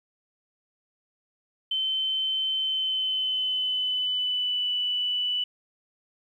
sine tone with pitch glide, 3078 to 2971 Hz, G7 to F#7, -32 to +6 cents, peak -24 dBFS, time 1.71-5.44 s, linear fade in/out 5 ms, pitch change -62 cents, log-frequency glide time 2.59-4.71 s, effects 10-bit

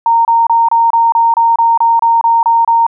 sine tone bursts, 923 Hz, A#5, 17 cents flat, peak -6 dBFS, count 13, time 0.06-2.866 s, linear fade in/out 2 ms, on 190 ms, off 28 ms, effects none

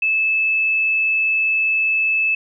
sine tone, 2615 Hz, E7, 15 cents flat, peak -15 dBFS, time 0.02-2.35 s, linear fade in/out 5 ms, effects none

